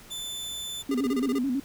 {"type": "tone", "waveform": "sawtooth", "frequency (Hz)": 3520, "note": "A7", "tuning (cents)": 0, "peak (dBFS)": -30, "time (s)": [0.1, 0.83], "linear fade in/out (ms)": 20}
{"type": "tone with vibrato", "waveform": "sine", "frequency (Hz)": 261.3, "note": "C4", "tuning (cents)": -2, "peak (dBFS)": -24, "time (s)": [0.89, 1.6], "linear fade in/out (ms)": 5, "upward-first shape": "square", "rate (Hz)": 9.1, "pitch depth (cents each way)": 100}
{"type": "tone bursts", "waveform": "square", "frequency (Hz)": 403.7, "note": "G#4", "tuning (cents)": -49, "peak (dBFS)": -29, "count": 8, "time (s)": [0.91, 1.387], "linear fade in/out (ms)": 5, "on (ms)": 36, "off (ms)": 27}
{"effects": ["pink hiss -50 dBFS RMS until 1.64 s"]}